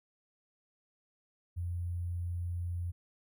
sine tone with sample-and-hold, 87.31 Hz, F2, in tune, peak -33 dBFS, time 1.56-2.92 s, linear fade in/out 20 ms, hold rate 11025 Hz, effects none

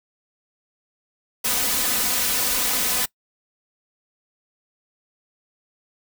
white noise with comb filter, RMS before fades -22 dBFS, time 1.44-3.06 s, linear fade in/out 10 ms, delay 4 ms, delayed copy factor +0.9, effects noise-tail reverb RT60 0.1 s tail -23 dB re dry

